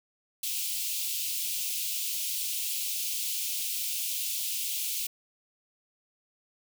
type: high-pass noise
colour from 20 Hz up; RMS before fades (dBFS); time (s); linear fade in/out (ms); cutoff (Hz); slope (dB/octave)
white; -32; 0.43-5.07; 5; 2500; 48
effects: none